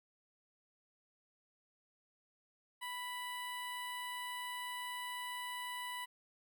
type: tone with notch filter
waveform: 15% pulse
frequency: 987.8 Hz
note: B5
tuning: in tune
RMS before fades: -43 dBFS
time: 2.81-6.06 s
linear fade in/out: 20 ms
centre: 5500 Hz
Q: 0.97
effects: none